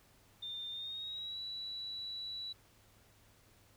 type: tone with pitch glide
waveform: sine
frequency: 3608 to 3935 Hz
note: A7 to B7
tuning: +43 to -7 cents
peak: -40 dBFS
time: 0.42-2.53 s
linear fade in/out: 10 ms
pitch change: +150 cents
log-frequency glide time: 0.7-1.4 s
effects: added 102 Hz sine -70 dBFS peak until 3.76 s + pink hiss -66 dBFS RMS until 3.76 s